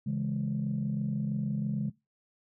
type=chord; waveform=sine; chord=C# minor; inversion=none; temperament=equal; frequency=138.59 / 164.81 / 207.7 Hz; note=C#3 / E3 / G#3; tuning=0 / 0 / 0 cents; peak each=-31 / -36 / -31 dBFS; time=0.06-1.9 s; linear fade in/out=10 ms; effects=noise-tail reverb RT60 0.2 s tail -18 dB re dry + tanh soft clip ceiling -22 dBFS